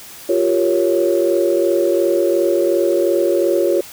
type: chord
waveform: sine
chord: G half-diminished seventh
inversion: third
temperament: equal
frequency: 349.2 / 392 / 466.2 / 554.4 Hz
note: F4 / G4 / Bb4 / Db5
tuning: 0 / 0 / 0 / 0 cents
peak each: -16 / -19 / -22 / -17 dBFS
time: 0.29-3.81 s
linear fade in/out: 5 ms
effects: tanh soft clip ceiling -3 dBFS + white hiss -37 dBFS RMS until 3.92 s